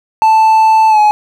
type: tone with pitch glide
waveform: triangle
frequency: 880 to 844.2 Hz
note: A5 to G#5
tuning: 0 to +28 cents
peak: -3 dBFS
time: 0.22-1.11 s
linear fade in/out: 0 ms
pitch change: -72 cents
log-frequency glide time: 0.89-0.99 s
effects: none